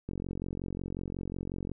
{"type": "click train", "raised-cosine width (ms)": 3, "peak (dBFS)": -23, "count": 75, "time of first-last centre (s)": [0.09, 1.716], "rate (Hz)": 45.5, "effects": []}